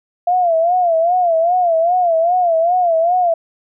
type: tone with vibrato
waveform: sine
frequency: 689 Hz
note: F5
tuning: 24 cents flat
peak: -11 dBFS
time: 0.27-3.34 s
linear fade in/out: 5 ms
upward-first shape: sine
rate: 2.5 Hz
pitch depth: 110 cents each way
effects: none